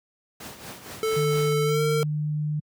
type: noise with tremolo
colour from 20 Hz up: pink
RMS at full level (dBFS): -37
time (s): 0.4-1.53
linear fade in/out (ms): 5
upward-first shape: triangle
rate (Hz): 4.3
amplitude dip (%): 70
type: tone with pitch glide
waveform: square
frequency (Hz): 440 to 455.8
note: A4 to A#4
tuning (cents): 0 to -39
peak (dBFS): -23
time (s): 1.03-2.03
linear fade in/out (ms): 0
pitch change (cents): +61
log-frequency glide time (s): 1.64-1.82
type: tone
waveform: sine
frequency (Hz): 150.7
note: D3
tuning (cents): +45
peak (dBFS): -23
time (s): 1.16-2.6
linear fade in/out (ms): 10
effects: high-pass 100 Hz 12 dB/octave